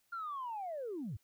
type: linear sweep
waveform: sine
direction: down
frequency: 1410 to 81 Hz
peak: -37 dBFS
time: 0.12-1.17 s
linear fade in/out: 10 ms
effects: tanh soft clip ceiling -34 dBFS + white hiss -75 dBFS RMS until 1.23 s